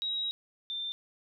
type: tone pair in turn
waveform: sine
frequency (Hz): 3827 / 3578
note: A#7 / A7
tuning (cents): +45 / +28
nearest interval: minor second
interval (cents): 117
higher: first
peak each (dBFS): -30 / -33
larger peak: first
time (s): 0.02-0.31 / 0.7-0.92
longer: first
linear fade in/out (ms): 0
effects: none